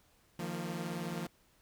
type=chord; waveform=sawtooth; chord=Eb suspended second; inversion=none; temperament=equal with one note detuned; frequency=155.56 / 174.61 / 229.2 Hz; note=Eb3 / F3 / Bb3; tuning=0 / 0 / -29 cents; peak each=-39 / -35 / -39 dBFS; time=0.39-1.27 s; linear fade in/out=5 ms; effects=pink hiss -68 dBFS RMS until 1.61 s